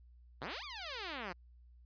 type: exponential two-way sweep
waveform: 5% pulse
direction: up then down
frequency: 110 to 1244.5 to 167.6 Hz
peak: -29 dBFS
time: 0.41-1.33 s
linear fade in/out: 10 ms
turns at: 0.64 s
effects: added 60 Hz sine -57 dBFS peak until 1.85 s + resampled to 11025 Hz